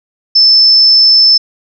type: tone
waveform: sine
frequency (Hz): 5274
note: E8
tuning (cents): 0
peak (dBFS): -3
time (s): 0.35-1.38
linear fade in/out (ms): 10
effects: none